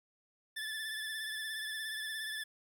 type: tone with vibrato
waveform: 25% pulse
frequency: 1746 Hz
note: A6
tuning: 14 cents flat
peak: -34 dBFS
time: 0.56-2.44 s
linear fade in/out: 10 ms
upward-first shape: triangle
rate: 17 Hz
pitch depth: 45 cents each way
effects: 11-bit